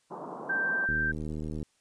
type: band-pass noise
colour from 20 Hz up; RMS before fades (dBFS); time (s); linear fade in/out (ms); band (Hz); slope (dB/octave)
white; -40; 0.1-0.87; 20; 160 to 1100; 48
type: tone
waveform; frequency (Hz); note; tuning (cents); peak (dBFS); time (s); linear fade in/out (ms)
sine; 1568; G6; 0; -26; 0.49-1.12; 10
type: click train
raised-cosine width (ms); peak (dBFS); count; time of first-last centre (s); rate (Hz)
3; -24; 58; 0.89-1.628; 77.2
effects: white hiss -70 dBFS RMS until 1.8 s + resampled to 22050 Hz